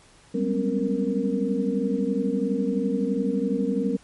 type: tone cluster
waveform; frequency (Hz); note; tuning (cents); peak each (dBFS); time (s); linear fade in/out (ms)
sine; 191.9 / 203.8 / 250.6 / 273.6 / 466.3; G3 / G#3 / B3 / C#4 / A#4; -37 / -32 / +25 / -23 / +1; -28; 0.34-3.97; 10
effects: pink hiss -54 dBFS RMS until 4.03 s + MP3 48 kbps